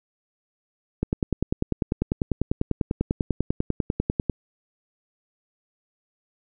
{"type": "click train", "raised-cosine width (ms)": 3, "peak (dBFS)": -9, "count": 34, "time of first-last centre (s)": [1.03, 4.297], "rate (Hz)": 10.1, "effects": []}